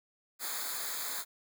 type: noise with comb filter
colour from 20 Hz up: white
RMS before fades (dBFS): -37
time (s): 0.39-1.25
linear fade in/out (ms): 50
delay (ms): 0.35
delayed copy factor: -0.95
effects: none